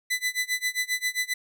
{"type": "tone with tremolo", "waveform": "sawtooth", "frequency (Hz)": 2000, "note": "B6", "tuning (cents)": 21, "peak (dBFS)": -19, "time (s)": [0.1, 1.34], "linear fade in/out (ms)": 10, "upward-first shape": "sine", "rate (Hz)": 7.5, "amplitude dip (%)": 95, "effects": []}